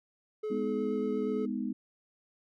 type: tone with vibrato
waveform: triangle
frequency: 426.6 Hz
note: G#4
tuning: 46 cents sharp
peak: -30 dBFS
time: 0.43-1.46 s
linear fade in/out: 10 ms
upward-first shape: sine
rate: 8.4 Hz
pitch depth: 11 cents each way
type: chord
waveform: sine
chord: G# minor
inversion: none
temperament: just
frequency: 207.7 / 249.2 / 311.5 Hz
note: G#3 / B3 / D#4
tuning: 0 / +16 / +2 cents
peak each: -35 / -34 / -38 dBFS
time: 0.5-1.73 s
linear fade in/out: 10 ms
effects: none